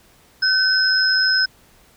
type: tone pair together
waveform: sine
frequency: 1524 / 5132 Hz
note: G6 / E8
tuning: -49 / -47 cents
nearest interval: octave + major sixth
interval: 2102 cents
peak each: -17 dBFS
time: 0.42-1.46 s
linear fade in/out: 10 ms
effects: pink hiss -53 dBFS RMS until 1.96 s